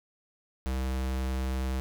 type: tone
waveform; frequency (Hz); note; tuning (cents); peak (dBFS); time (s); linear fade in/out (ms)
square; 65.1; C2; -8; -29; 0.66-1.8; 0
effects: none